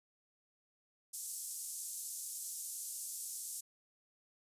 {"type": "band-pass noise", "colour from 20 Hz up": "pink", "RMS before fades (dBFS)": -44, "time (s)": [1.13, 3.61], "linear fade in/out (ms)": 10, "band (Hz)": [6900, 12000], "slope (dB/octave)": 24, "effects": ["resampled to 32000 Hz"]}